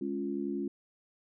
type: chord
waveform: sine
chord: Db major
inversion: second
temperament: equal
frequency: 207.7 / 277.2 / 349.2 Hz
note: Ab3 / Db4 / F4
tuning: 0 / 0 / 0 cents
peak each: -37 / -35 / -36 dBFS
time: 0.01-0.68 s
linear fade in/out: 5 ms
effects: none